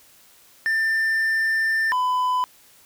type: tone pair in turn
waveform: triangle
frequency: 1788 / 1003.5 Hz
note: A6 / B5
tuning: +27 / +27 cents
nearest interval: minor seventh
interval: 1000 cents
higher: first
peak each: -17 dBFS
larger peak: neither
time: 0.66-1.92 / 1.92-2.44 s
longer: first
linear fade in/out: 0 ms
effects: white hiss -53 dBFS RMS until 2.85 s